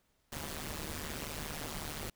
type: noise with amplitude modulation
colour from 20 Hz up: pink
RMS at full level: -37 dBFS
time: 0.32-2.1 s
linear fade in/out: 5 ms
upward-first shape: sine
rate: 151 Hz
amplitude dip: 95%
effects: pink hiss -75 dBFS RMS until 2.15 s